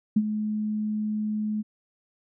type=tone with ADSR envelope; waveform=sine; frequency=213.1 Hz; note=G#3; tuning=45 cents sharp; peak=-15 dBFS; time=0.16-1.63 s; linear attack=8 ms; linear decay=49 ms; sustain=-10 dB; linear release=27 ms; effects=none